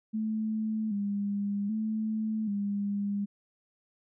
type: tone with vibrato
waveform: sine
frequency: 209.9 Hz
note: G#3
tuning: 19 cents sharp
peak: -28 dBFS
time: 0.13-3.26 s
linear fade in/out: 20 ms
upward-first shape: square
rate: 0.64 Hz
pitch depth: 65 cents each way
effects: none